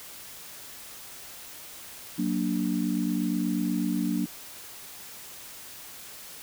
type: chord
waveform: sine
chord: Gb augmented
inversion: none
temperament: equal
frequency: 185 / 233.1 / 293.7 Hz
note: Gb3 / Bb3 / D4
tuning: 0 / 0 / 0 cents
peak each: -29 dBFS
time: 2.18-4.26 s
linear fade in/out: 10 ms
effects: white hiss -44 dBFS RMS until 6.42 s